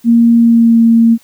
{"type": "tone with pitch glide", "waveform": "sine", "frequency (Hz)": [233.1, 229.5], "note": ["A#3", "A#3"], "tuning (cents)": [0, -27], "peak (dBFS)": -4, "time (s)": [0.04, 1.18], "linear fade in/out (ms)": 50, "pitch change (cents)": -27, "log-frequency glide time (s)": [0.37, 0.8], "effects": ["white hiss -48 dBFS RMS until 1.23 s"]}